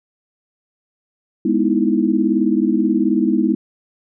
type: chord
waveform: sine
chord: E major seventh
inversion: first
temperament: equal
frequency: 207.7 / 246.9 / 311.1 / 329.6 Hz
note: G#3 / B3 / D#4 / E4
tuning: 0 / 0 / 0 / 0 cents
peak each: -19 dBFS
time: 1.45-3.55 s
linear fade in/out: 5 ms
effects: none